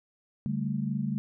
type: chord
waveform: sine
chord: D suspended fourth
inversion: none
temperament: equal with one note detuned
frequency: 143.31 / 196 / 220 Hz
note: D3 / G3 / A3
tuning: -42 / 0 / 0 cents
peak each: -32 dBFS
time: 0.46-1.18 s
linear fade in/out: 0 ms
effects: none